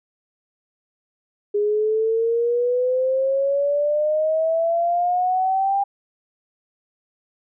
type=exponential sweep; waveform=sine; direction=up; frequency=410.2 to 801 Hz; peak=-17 dBFS; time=1.54-5.84 s; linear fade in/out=10 ms; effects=none